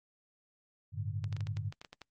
sine chord, G suspended second, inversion none, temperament equal, 98 / 110 / 146.83 Hz, G2 / A2 / D3, 0 / 0 / 0 cents, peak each -37 / -38 / -42 dBFS, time 0.92-1.73 s, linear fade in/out 50 ms
clicks, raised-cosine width 0.2 ms, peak -29 dBFS, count 11, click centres 1.242 / 1.327 / 1.366 / 1.407 / 1.47 / 1.57 / 1.725 / 1.815 / 1.848 / 1.93 / 2.017 s
effects Opus 48 kbps

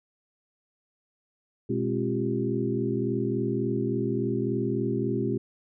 sine tone cluster, 122.2 / 207.5 / 268.3 / 350.3 / 393.8 Hz, B2 / G#3 / C4 / F4 / G4, -18 / -1 / +44 / +5 / +8 cents, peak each -31 dBFS, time 1.69-5.38 s, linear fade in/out 10 ms, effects none

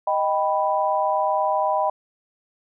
sine chord, Eb augmented, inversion none, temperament equal, 622.3 / 784 / 987.8 Hz, Eb5 / G5 / B5, 0 / 0 / 0 cents, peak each -23 dBFS, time 0.07-1.9 s, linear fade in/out 5 ms, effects none

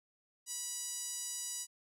5% pulse tone with band-pass filter, 976 Hz, B5, 21 cents flat, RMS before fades -41 dBFS, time 0.46-1.67 s, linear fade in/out 50 ms, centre 7700 Hz, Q 1.6, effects none

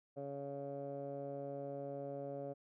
15% pulse tone with low-pass filter, 140.2 Hz, C#3, 20 cents sharp, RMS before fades -44 dBFS, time 0.16-2.54 s, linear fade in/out 20 ms, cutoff 620 Hz, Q 5.1, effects none

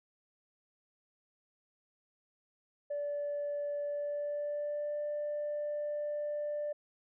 sine tone with pitch glide, 580 to 591.2 Hz, D5 to D5, -22 to +11 cents, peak -32 dBFS, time 2.9-6.73 s, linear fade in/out 10 ms, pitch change +33 cents, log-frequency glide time 3.83-5.01 s, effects tanh soft clip ceiling -30 dBFS

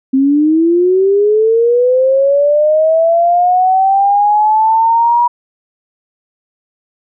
sine linear sweep, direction up, 261.6 to 966 Hz, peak -7 dBFS, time 0.13-5.28 s, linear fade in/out 10 ms, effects none

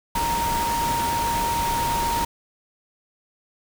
sine tone in noise, 932.3 Hz, A#5, in tune, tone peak -22 dBFS, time 0.15-2.25 s, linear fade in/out 5 ms, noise pink, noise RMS -28 dBFS, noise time 0.15-2.25 s, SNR +3 dB, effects none

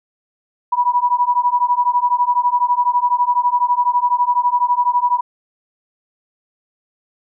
sine beating tone pair, 971 / 983 Hz, B5 / B5, -30 / -8 cents, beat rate 12 Hz, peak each -16 dBFS, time 0.72-5.21 s, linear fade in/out 10 ms, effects none

